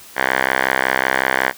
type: tone with band-pass filter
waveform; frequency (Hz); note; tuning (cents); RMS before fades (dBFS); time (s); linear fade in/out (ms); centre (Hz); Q
5% pulse; 65.41; C2; 0; -18; 0.15-1.53; 50; 1500; 2.8
effects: white hiss -41 dBFS RMS until 1.57 s